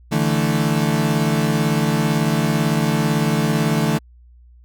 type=chord; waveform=35% pulse; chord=D suspended second; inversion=none; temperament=equal; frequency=146.83 / 164.81 / 220 Hz; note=D3 / E3 / A3; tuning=0 / 0 / 0 cents; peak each=-19 dBFS; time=0.11-3.99 s; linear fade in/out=20 ms; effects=added 60 Hz sine -44 dBFS peak until 4.64 s